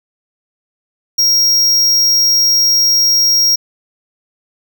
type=tone; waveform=square; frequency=5600 Hz; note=F8; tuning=4 cents sharp; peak=-9 dBFS; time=1.18-3.56 s; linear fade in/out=10 ms; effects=none